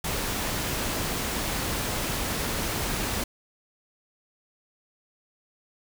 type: noise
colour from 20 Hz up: pink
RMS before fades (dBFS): -29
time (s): 0.04-3.24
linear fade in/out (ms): 5
effects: none